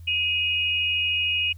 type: tone pair together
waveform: sine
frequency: 2510 / 2877 Hz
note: D#7 / F#7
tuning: +15 / -49 cents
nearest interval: major second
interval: 236 cents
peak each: -24 dBFS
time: 0.07-1.53 s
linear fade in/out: 10 ms
effects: added 85 Hz sine -39 dBFS peak until 1.57 s + white hiss -63 dBFS RMS until 1.57 s

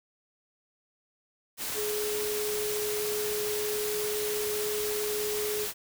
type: tone in noise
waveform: sine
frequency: 421.1 Hz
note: G#4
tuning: 24 cents sharp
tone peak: -30 dBFS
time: 1.74-5.68 s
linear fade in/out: 50 ms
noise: white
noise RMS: -34 dBFS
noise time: 1.57-5.74 s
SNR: +1 dB
effects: none

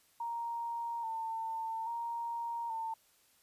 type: tone with vibrato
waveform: sine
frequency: 916 Hz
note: A#5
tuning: 31 cents flat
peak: -35 dBFS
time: 0.2-2.94 s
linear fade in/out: 5 ms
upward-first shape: square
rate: 0.6 Hz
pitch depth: 33 cents each way
effects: white hiss -68 dBFS RMS until 3.42 s + resampled to 32000 Hz

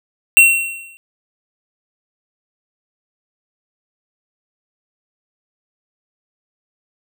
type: tone with exponential decay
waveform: square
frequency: 2727 Hz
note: F7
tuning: 42 cents flat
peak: -3 dBFS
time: 0.37-0.97 s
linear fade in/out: 0 ms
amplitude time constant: 130 ms
effects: none

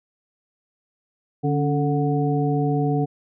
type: harmonic tone with a mistuned harmonic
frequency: 146.83 Hz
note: D3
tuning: in tune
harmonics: 1 / 2 / 3 / 5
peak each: -21 / -24 / -26 / -28 dBFS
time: 1.43-3.06 s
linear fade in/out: 20 ms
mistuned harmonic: 2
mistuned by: -76 cents
effects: none

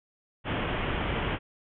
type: low-pass noise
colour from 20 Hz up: pink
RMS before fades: -30 dBFS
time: 0.44-1.39 s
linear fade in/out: 50 ms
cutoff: 3300 Hz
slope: 96 dB/octave
effects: none

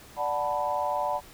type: chord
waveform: sine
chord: B minor seventh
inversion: first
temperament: equal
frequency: 587.3 / 740 / 880 / 987.8 Hz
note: D5 / F#5 / A5 / B5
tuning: 0 / 0 / 0 / 0 cents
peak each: -31 dBFS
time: 0.16-1.21 s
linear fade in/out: 50 ms
effects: pink hiss -50 dBFS RMS until 1.33 s

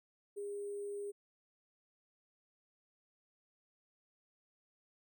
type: tone with sample-and-hold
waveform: sine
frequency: 406.6 Hz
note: G#4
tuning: 37 cents flat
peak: -39 dBFS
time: 0.36-1.12 s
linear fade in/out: 20 ms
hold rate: 8820 Hz
effects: none

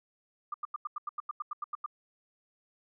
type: tone bursts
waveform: sine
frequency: 1200 Hz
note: D6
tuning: 37 cents sharp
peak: -32 dBFS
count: 13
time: 0.52-1.862 s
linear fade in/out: 5 ms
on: 22 ms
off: 88 ms
effects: none

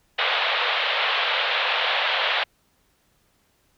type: band-pass noise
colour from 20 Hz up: white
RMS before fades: -23 dBFS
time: 0.18-2.44 s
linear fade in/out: 10 ms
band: 490 to 3700 Hz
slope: 48 dB/octave
effects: pink hiss -65 dBFS RMS until 3.77 s

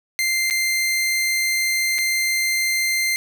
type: tone with dropouts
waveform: sawtooth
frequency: 2089 Hz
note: C7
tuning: 3 cents flat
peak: -15 dBFS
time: 0.19-3.16 s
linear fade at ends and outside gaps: 0 ms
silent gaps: 0.5-0.508 / 1.983-1.987 s
effects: none

